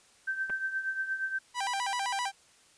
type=tone with tremolo; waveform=sine; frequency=1555 Hz; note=G6; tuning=14 cents flat; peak=-27 dBFS; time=0.27-1.39 s; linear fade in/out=10 ms; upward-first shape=triangle; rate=8.5 Hz; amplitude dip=75%
type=clicks; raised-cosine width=0.5 ms; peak=-27 dBFS; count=2; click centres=0.497 / 0.502 s
type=tone with vibrato; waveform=sawtooth; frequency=880 Hz; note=A5; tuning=in tune; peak=-26 dBFS; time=1.54-2.32 s; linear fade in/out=50 ms; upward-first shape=square; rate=7.7 Hz; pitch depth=190 cents each way
effects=white hiss -61 dBFS RMS until 2.77 s + resampled to 22050 Hz